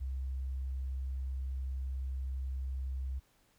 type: tone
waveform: sine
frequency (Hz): 65.9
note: C2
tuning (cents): +13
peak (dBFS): -33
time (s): 0-3.2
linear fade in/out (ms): 20
effects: tanh soft clip ceiling -30 dBFS + pink hiss -70 dBFS RMS until 3.58 s